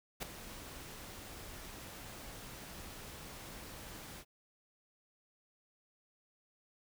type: noise with ADSR envelope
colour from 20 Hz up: pink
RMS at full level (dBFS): -36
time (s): 0.2-4.25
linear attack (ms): 28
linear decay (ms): 4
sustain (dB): -13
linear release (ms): 59
effects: none